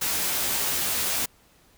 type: noise with comb filter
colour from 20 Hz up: white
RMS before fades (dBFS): -26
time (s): 0.01-1.26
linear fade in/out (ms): 10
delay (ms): 15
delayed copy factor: +0.65
effects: pink hiss -59 dBFS RMS until 1.77 s